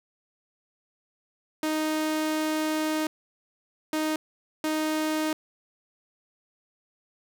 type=tone bursts at uneven times; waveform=sawtooth; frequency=310.8 Hz; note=D#4; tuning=2 cents flat; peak=-21 dBFS; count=3; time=1.63-3.07 / 3.93-4.16 / 4.64-5.33 s; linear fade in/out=2 ms; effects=none